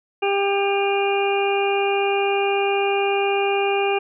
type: harmonic tone with a mistuned harmonic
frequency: 398.2 Hz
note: G4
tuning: 27 cents sharp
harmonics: 1 / 2 / 3 / 4 / 6 / 7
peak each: -20 / -23 / -32 / -35 / -27 / -29 dBFS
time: 0.22-3.99 s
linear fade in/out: 10 ms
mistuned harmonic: 6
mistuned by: +17 cents
effects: none